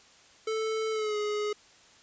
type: tone with pitch glide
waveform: square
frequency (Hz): 440 to 418.9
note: A4 to G#4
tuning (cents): 0 to +15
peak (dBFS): -29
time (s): 0.47-1.53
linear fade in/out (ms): 5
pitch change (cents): -85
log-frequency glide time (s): 0.91-1.17
effects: white hiss -57 dBFS RMS until 2.02 s + resampled to 16000 Hz